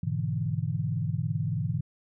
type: chord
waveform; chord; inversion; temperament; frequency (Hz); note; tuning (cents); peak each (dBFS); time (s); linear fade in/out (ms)
sine; E dominant seventh; first; equal; 103.83 / 123.47 / 146.83 / 164.81; G#2 / B2 / D3 / E3; 0 / 0 / 0 / 0; -32; 0.03-1.81; 5
effects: none